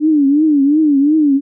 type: tone with vibrato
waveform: sine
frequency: 293.7 Hz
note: D4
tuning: in tune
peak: -8 dBFS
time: 0-1.41 s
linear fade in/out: 50 ms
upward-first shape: triangle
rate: 2.8 Hz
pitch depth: 150 cents each way
effects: none